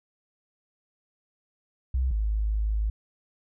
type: tone pair in turn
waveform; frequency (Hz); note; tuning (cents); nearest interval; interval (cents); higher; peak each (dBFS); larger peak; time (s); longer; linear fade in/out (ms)
sine; 64 / 52.99; C2 / G#1; -38 / +36; minor third; 326; first; -22 / -23; first; 1.94-2.11 / 2.11-2.9; second; 5
effects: none